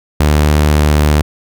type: tone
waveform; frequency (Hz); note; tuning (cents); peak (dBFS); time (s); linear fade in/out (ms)
sawtooth; 74.9; D2; +35; -4; 0.2-1.22; 5
effects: none